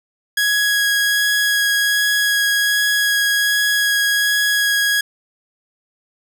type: tone with vibrato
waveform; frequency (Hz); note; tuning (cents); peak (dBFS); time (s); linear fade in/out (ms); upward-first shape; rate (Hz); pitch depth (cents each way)
sawtooth; 1661.2; G#6; 0; -11; 0.37-5.01; 5; sine; 1.3; 8
effects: none